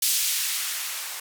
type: noise with band-pass filter sweep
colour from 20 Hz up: violet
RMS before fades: -27 dBFS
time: 0.02-1.2 s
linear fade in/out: 5 ms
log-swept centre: 3900 to 760 Hz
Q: 0.79
effects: none